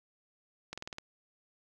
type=slowing click train; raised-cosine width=0.2 ms; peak=-23 dBFS; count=6; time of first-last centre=0.73-0.984 s; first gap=46 ms; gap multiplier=1.05; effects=none